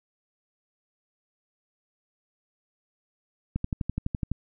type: click train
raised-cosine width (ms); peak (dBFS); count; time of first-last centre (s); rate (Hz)
5; -15; 10; 3.56-4.316; 11.9
effects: none